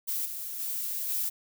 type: noise with level steps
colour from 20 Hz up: violet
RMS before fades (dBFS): -31 / -37 / -33 / -30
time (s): 0.07-1.3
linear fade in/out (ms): 20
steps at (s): 0.25 / 0.59 / 1.08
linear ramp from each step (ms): 10
effects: none